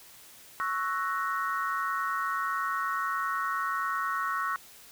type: chord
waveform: sine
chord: F# dominant seventh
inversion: second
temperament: equal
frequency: 1108.7 / 1318.5 / 1480 / 1864.7 Hz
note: C#6 / E6 / F#6 / A#6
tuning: 0 / 0 / 0 / 0 cents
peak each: -31 / -33 / -35 / -37 dBFS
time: 0.6-4.56 s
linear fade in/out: 0 ms
effects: white hiss -52 dBFS RMS until 4.91 s